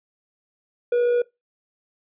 triangle tone with amplitude modulation, 482.8 Hz, B4, 39 cents flat, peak -14 dBFS, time 0.92-1.22 s, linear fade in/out 5 ms, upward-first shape sine, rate 54.5 Hz, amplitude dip 25%, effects noise-tail reverb RT60 0.2 s tail -22 dB re dry + resampled to 8000 Hz

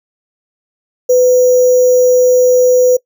sine tone with sample-and-hold, 501 Hz, B4, 25 cents sharp, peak -5 dBFS, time 1.09-2.97 s, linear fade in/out 10 ms, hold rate 6300 Hz, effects noise-tail reverb RT60 0.1 s tail -22 dB re dry

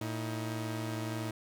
sawtooth tone pair together, 112.9 / 317.1 Hz, A2 / D#4, +45 / +33 cents, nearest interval octave + tritone, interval 1788 cents, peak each -32 / -35 dBFS, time 0.01-1.31 s, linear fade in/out 5 ms, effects none

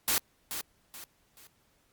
white noise with echo, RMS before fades -27 dBFS, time 0.08-0.18 s, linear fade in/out 0 ms, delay 430 ms, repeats 3, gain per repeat -9 dB, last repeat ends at 1.47 s, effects pink hiss -69 dBFS RMS until 1.92 s + Opus 48 kbps

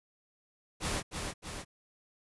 pink noise with echo, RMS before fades -33 dBFS, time 0.8-1.03 s, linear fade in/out 50 ms, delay 310 ms, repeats 2, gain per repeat -4 dB, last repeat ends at 1.65 s, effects resampled to 24000 Hz

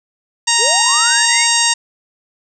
harmonic tone, 932.3 Hz, A#5, in tune, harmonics 1 / 2 / 3 / 4 / 5 / 6 / 7 / 8 / 9, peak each -20 / -20 / -20 / -20 / -20 / -20 / -20 / -20 / -20 dBFS, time 0.47-1.74 s, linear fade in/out 10 ms
sine linear sweep, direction up, 364.2 to 2300 Hz, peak -18 dBFS, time 0.58-1.47 s, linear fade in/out 50 ms
effects none

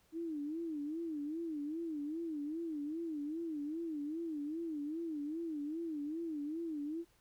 sine tone with vibrato, 311.9 Hz, D#4, 4 cents sharp, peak -37 dBFS, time 0.12-7.05 s, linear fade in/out 50 ms, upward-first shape sine, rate 2.5 Hz, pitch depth 140 cents each way, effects pink hiss -71 dBFS RMS until 7.2 s

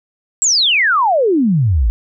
sine exponential sweep, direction down, 7870 to 50 Hz, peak -10 dBFS, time 0.42-1.9 s, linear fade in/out 0 ms, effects none

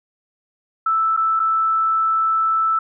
sine tone with dropouts, 1318.5 Hz, E6, in tune, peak -15 dBFS, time 0.86-2.79 s, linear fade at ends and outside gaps 5 ms, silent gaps 1.166-1.173 / 1.395-1.399 s, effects none

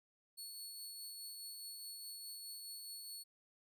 20% pulse tone with tremolo, 4404 Hz, C#8, 12 cents flat, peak -40 dBFS, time 0.37-3.24 s, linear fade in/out 20 ms, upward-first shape triangle, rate 4.8 Hz, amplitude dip 30%, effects none

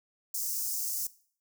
white high-pass noise, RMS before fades -33 dBFS, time 0.34-1.07 s, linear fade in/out 5 ms, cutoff 5200 Hz, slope 48 dB/octave, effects noise-tail reverb RT60 0.5 s tail -19 dB re dry

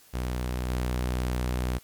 sawtooth tone with level steps, 62 Hz, B1, 7 cents sharp, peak -24 / -22 dBFS, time 0.13-1.79 s, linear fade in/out 20 ms, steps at 0.69 s, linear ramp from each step 2 ms, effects white hiss -56 dBFS RMS until 1.83 s + MP3 96 kbps

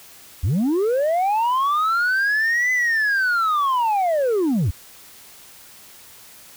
sine linear two-way sweep, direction up then down, 69.1 to 2027 to 69.1 Hz, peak -14 dBFS, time 0.43-4.71 s, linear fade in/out 10 ms, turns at 2.72 s, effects tanh soft clip ceiling -16 dBFS + white hiss -45 dBFS RMS until 6.56 s

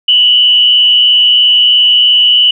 sine tone with frequency modulation, 2960 Hz, F#7, in tune, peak -4 dBFS, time 0.08-2.51 s, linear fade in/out 5 ms, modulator 123 Hz, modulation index 0.61, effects none

